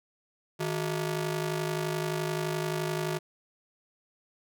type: ring-modulated tone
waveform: sawtooth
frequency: 261.6 Hz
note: C4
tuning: in tune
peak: -22 dBFS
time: 0.59-3.19 s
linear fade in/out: 20 ms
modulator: 105 Hz
effects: none